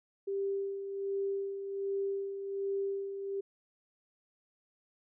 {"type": "tone with tremolo", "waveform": "sine", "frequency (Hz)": 394.3, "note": "G4", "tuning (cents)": 10, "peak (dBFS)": -30, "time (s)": [0.27, 3.41], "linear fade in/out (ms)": 10, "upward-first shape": "sine", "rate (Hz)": 1.3, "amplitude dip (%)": 55, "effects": []}